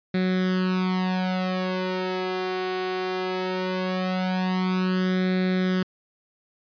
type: tone with flanger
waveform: sawtooth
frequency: 185 Hz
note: F#3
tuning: in tune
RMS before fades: -25 dBFS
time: 0.14-5.83 s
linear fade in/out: 5 ms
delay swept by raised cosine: 0.51 to 2.61 ms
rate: 0.19 Hz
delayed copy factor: +0.85
effects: resampled to 11025 Hz